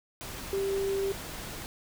sine tone in noise, 392 Hz, G4, in tune, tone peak -27 dBFS, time 0.53-1.12 s, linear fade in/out 0 ms, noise pink, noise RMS -40 dBFS, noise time 0.21-1.66 s, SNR +10 dB, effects none

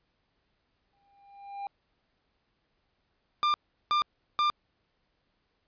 triangle tone with exponential growth, 800 Hz, G5, 35 cents sharp, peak -30 dBFS, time 0.93-1.67 s, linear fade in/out 1 ms, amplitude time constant 160 ms
45% pulse tone bursts, 1195 Hz, D6, 30 cents sharp, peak -23 dBFS, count 3, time 3.43-4.5 s, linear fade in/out 0 ms, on 110 ms, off 370 ms
effects pink hiss -75 dBFS RMS until 5.67 s + resampled to 11025 Hz

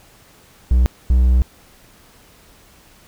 triangle tone pair in turn, 61.8 / 62.34 Hz, B1 / B1, +2 / +17 cents, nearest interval unison, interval 15 cents, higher second, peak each -8 dBFS, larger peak neither, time 0.71-0.86 / 1.1-1.42 s, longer second, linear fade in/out 0 ms, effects pink hiss -49 dBFS RMS until 3.07 s

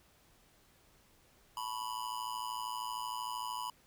square tone with amplitude modulation, 987.8 Hz, B5, in tune, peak -34 dBFS, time 1.57-3.7 s, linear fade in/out 2 ms, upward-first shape sine, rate 113 Hz, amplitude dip 90%, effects pink hiss -66 dBFS RMS until 3.86 s

